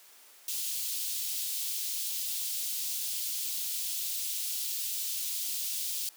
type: high-pass noise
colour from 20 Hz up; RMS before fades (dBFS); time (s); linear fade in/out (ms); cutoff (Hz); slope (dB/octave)
white; -34; 0.48-6.09; 2; 3100; 24
effects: white hiss -56 dBFS RMS until 6.16 s + high-pass 400 Hz 12 dB/octave